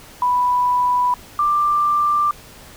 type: tone pair in turn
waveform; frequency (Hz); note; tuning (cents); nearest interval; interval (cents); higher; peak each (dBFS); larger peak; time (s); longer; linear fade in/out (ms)
sine; 987.8 / 1183.4; B5 / D6; 0 / +13; minor third; 313; second; -14; neither; 0.22-1.14 / 1.39-2.31; neither; 2
effects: pink hiss -42 dBFS RMS until 2.76 s